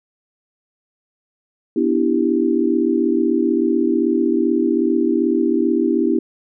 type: chord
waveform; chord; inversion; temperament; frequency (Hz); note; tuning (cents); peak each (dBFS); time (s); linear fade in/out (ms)
sine; E minor seventh; second; equal; 246.9 / 293.7 / 329.6 / 392; B3 / D4 / E4 / G4; 0 / 0 / 0 / 0; -20 / -21 / -18 / -21; 1.76-6.19; 5
effects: none